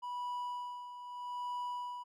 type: tone with tremolo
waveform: triangle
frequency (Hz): 981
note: B5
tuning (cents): -12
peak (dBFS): -34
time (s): 0.02-2.04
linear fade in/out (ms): 20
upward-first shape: sine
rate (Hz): 0.8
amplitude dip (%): 65
effects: none